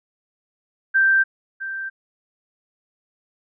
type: tone with echo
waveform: sine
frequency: 1568 Hz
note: G6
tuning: in tune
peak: -13 dBFS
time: 0.94-1.24 s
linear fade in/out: 20 ms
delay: 660 ms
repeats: 1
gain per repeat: -13 dB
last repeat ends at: 1.9 s
effects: none